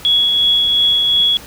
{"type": "tone with tremolo", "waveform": "sine", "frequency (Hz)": 3356, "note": "G#7", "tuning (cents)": 17, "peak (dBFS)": -9, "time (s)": [0.05, 1.37], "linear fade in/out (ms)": 0, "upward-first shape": "triangle", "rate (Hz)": 2.8, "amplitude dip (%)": 30, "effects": ["pink hiss -36 dBFS RMS until 1.46 s"]}